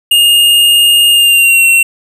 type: tone with pitch glide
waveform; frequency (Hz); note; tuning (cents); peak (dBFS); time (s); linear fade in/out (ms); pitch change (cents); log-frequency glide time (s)
square; 2836 to 2724; F7 to F7; +26 to -44; -5; 0.11-1.83; 5; -70; 1.11-1.66
effects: none